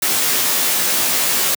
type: noise with comb filter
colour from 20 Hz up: white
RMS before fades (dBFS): -17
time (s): 0.02-1.55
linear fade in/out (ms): 5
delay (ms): 16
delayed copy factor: +0.95
effects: high-pass 150 Hz 12 dB/octave